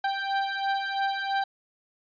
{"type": "beating tone pair", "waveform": "30% pulse", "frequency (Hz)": [784, 787], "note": ["G5", "G5"], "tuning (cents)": [0, 7], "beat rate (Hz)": 3, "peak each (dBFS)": [-26, -27], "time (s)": [0.04, 1.44], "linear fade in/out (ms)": 5, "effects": ["resampled to 11025 Hz"]}